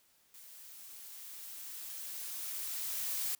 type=noise with level ramp; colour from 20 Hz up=blue; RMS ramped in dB=-54 to -35 dBFS; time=0.34-3.35 s; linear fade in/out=2 ms; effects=white hiss -69 dBFS RMS until 3.39 s